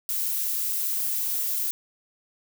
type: noise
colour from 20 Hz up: violet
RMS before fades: -27 dBFS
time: 0.09-1.71 s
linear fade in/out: 0 ms
effects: none

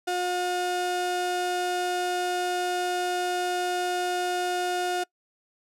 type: tone pair together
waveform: 35% pulse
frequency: 359 / 718 Hz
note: F4 / F5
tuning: +48 / +48 cents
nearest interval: octave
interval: 1200 cents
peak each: -27 / -28 dBFS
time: 0.07-5.04 s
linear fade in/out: 10 ms
effects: noise-tail reverb RT60 0.1 s tail -24 dB re dry + low-pass 11000 Hz 12 dB/octave

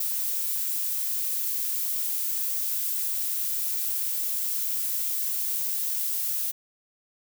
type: noise with ADSR envelope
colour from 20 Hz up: violet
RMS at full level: -26 dBFS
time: 0-6.52 s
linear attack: 6 ms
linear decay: 14 ms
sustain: -2 dB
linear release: 18 ms
effects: none

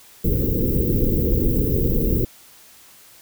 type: band-stop noise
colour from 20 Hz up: pink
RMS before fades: -19 dBFS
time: 0.24-2.25 s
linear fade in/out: 5 ms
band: 510 to 15000 Hz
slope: 96 dB/octave
effects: white hiss -48 dBFS RMS until 3.21 s

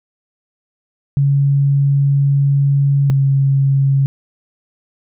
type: tone pair in turn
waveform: sine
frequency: 140 / 137.12 Hz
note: C#3 / C#3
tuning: +18 / -18 cents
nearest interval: unison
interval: 36 cents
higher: first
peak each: -10 dBFS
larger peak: neither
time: 1.17-3.1 / 3.1-4.06 s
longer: first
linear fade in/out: 0 ms
effects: none

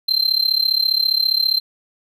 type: tone with amplitude modulation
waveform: triangle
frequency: 4129 Hz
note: C8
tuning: 24 cents flat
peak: -10 dBFS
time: 0.08-1.6 s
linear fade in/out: 10 ms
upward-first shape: sine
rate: 34.9 Hz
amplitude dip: 90%
effects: none

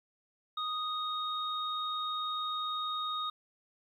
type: tone pair together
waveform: sine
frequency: 1244.5 / 3729 Hz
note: D#6 / A#7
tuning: 0 / 0 cents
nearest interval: octave + perfect fifth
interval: 1900 cents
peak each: -34 / -37 dBFS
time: 0.57-3.3 s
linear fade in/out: 5 ms
effects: 11-bit

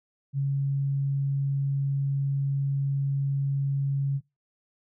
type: tone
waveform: sine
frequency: 138.59 Hz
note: C#3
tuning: in tune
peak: -23 dBFS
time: 0.33-4.21 s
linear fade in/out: 50 ms
effects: noise-tail reverb RT60 0.2 s tail -21 dB re dry

